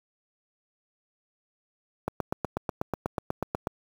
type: click train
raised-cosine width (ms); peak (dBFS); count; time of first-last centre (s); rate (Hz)
1; -13; 14; 2.08-3.671; 8.17
effects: high-pass 60 Hz 12 dB/octave + 7-bit